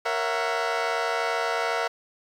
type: chord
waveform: 20% pulse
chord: F# dominant seventh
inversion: first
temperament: equal with one note detuned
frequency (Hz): 466.2 / 554.4 / 668.1 / 740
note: A#4 / C#5 / E5 / F#5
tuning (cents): 0 / 0 / +23 / 0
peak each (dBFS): -24 / -29 / -23 / -26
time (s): 0.05-1.88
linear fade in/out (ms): 10
effects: low-pass 5000 Hz 12 dB/octave + 9-bit